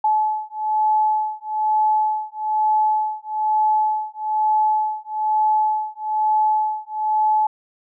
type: beating tone pair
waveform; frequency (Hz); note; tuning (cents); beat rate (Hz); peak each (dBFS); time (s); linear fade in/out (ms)
sine; 859 / 860.1; A5 / A5; -42 / -40; 1.1; -20; 0.04-7.47; 5
effects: none